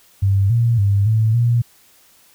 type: tone with pitch steps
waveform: sine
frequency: 98.1 / 117.2 / 100 / 110.3 / 118.8 Hz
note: G2 / A#2 / G2 / A2 / A#2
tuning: +2 / +10 / +35 / +5 / +33 cents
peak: -12 dBFS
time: 0.22-1.62 s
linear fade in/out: 10 ms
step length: 280 ms
effects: white hiss -52 dBFS RMS until 2.34 s